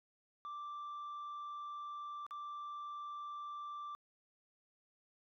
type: tone with dropouts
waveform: sine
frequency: 1174.7 Hz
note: D6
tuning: in tune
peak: -40 dBFS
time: 0.45-3.95 s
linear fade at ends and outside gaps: 0 ms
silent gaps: 2.265-2.309 s
effects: tanh soft clip ceiling -42 dBFS